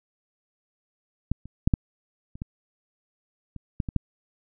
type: clicks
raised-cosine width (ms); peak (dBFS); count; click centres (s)
5; -11 / -28 / -6 / -7 / -28 / -19 / -25 / -13 / -18 / -9; 10; 1.316 / 1.456 / 1.675 / 1.738 / 2.355 / 2.419 / 3.563 / 3.802 / 3.888 / 3.963
effects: none

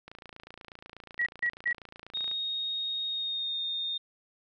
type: click train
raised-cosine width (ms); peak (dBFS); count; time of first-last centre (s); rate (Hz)
0.3; -29; 64; 0.08-2.314; 28.2
type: tone bursts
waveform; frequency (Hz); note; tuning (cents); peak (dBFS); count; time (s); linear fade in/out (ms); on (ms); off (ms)
sine; 1917; A#6; +48; -25; 3; 1.19-1.729; 5; 73; 160
type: tone with pitch glide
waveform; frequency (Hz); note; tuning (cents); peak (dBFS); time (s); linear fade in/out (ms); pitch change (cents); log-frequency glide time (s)
sine; 3729 to 3665; A#7 to A#7; 0 to -30; -30; 2.14-3.98; 10; -30; 3.07-3.6
effects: none

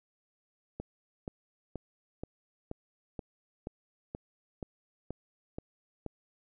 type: click train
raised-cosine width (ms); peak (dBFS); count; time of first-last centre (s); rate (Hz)
2; -24; 12; 0.8-6.063; 2.09
effects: none

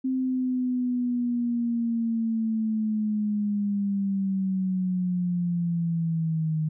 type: linear sweep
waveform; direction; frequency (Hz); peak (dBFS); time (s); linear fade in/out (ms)
sine; down; 261.6 to 154.7; -23; 0.04-6.69; 10
effects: none

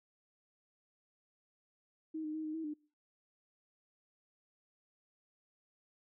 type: tone with pitch steps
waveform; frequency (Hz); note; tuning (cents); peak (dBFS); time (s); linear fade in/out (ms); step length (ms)
sine; 316.1 / 306.5 / 314.4 / 308.9 / 322.3 / 300.4; D#4 / D#4 / D#4 / D#4 / E4 / D4; +27 / -26 / +18 / -12 / -39 / +39; -37; 2.14-2.74; 10; 100
effects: noise-tail reverb RT60 0.4 s tail -25 dB re dry

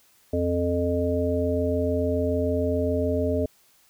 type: harmonic tone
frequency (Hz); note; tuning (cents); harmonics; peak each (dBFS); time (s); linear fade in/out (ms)
87.31; F2; 0; 1 / 3 / 5 / 7; -27 / -27 / -27 / -27; 0.33-3.46; 5
effects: white hiss -60 dBFS RMS until 3.89 s

